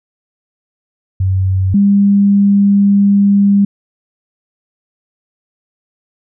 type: tone pair in turn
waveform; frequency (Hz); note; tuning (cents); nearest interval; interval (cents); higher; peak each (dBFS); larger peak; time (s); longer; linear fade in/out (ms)
sine; 94.6 / 200.5; F#2 / G3; +39 / +39; octave + minor second; 1300; second; -10 / -6; second; 1.2-1.74 / 1.74-3.65; second; 5
effects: none